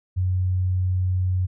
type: tone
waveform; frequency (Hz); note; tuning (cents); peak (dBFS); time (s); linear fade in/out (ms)
sine; 92; F#2; -9; -19; 0.16-1.47; 20
effects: none